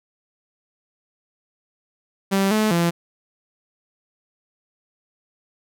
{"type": "tone with pitch steps", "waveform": "sawtooth", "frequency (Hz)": [194.9, 215.6, 170.5], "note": ["G3", "A3", "F3"], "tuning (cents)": [-10, -35, -41], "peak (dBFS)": -13, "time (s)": [2.31, 2.91], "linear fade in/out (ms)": 20, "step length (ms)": 200, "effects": []}